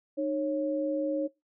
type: tone pair together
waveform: sine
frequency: 305.4 / 549.8 Hz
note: D#4 / C#5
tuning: -32 / -14 cents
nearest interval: minor seventh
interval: 1018 cents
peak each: -30 / -29 dBFS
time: 0.17-1.28 s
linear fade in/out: 20 ms
effects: noise-tail reverb RT60 0.2 s tail -21 dB re dry